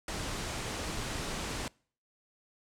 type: low-pass noise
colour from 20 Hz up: pink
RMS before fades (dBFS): -37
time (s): 0.08-1.68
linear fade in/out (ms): 2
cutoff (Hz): 9200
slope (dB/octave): 24
effects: noise-tail reverb RT60 0.5 s tail -26 dB re dry